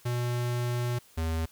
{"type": "tone pair in turn", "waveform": "square", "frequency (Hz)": [121.5, 81.09], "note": ["B2", "E2"], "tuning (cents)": [-28, -28], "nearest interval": "perfect fifth", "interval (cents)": 700, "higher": "first", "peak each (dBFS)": -28, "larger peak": "neither", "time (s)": [[0.05, 0.99], [1.17, 1.46]], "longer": "first", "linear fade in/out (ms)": 10, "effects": ["white hiss -58 dBFS RMS until 1.51 s"]}